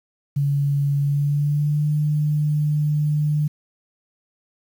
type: tone with pitch glide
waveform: sine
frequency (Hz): 141.8 to 149.97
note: C#3 to D3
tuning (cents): +40 to +37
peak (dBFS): -17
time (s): 0.36-3.48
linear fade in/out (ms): 10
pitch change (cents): +97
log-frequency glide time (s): 1.01-1.89
effects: 8-bit